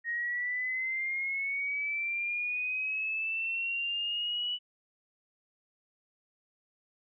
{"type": "linear sweep", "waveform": "sine", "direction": "up", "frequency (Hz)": [1864.7, 2960], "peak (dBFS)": -30, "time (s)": [0.04, 4.59], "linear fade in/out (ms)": 50, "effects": []}